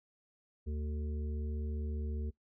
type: harmonic tone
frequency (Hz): 74.9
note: D2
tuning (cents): +35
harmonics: 1 / 3 / 5 / 6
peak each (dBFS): -35 / -45 / -49 / -51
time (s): 0.66-2.31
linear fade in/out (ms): 20
effects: noise-tail reverb RT60 0.1 s tail -19 dB re dry